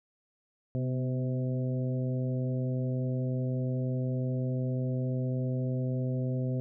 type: harmonic tone with a mistuned harmonic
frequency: 128.8 Hz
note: C3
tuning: 27 cents flat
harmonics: 1 / 2 / 3 / 4 / 5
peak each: -29 / -35 / -42 / -40 / -45 dBFS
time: 0.75-6.6 s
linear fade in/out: 0 ms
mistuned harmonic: 2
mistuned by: -37 cents
effects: none